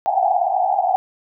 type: band-pass noise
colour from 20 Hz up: white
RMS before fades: -18 dBFS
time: 0.06-0.96 s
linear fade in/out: 0 ms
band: 700 to 800 Hz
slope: 96 dB/octave
effects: none